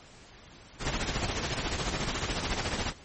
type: noise with tremolo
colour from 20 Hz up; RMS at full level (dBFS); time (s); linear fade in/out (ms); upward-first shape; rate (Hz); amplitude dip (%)
pink; -29; 0.79-2.94; 50; sine; 14; 55
effects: pink hiss -52 dBFS RMS until 3.04 s + MP3 32 kbps